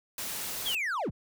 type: noise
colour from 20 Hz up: white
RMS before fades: -36 dBFS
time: 0.18-0.75 s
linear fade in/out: 2 ms
type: linear sweep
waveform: triangle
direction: down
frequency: 3479 to 31.7 Hz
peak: -27 dBFS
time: 0.65-1.11 s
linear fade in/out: 20 ms
effects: none